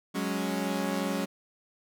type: chord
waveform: sawtooth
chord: F# suspended second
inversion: none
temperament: equal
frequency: 185 / 207.7 / 277.2 Hz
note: F#3 / G#3 / C#4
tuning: 0 / 0 / 0 cents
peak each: -29 dBFS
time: 0.14-1.26 s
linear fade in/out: 20 ms
effects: none